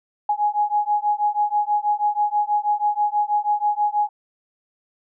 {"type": "beating tone pair", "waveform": "sine", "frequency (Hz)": [830.6, 836.8], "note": ["G#5", "G#5"], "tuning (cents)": [0, 13], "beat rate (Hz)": 6.2, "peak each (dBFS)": -21, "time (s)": [0.29, 4.09], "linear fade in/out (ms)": 5, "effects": []}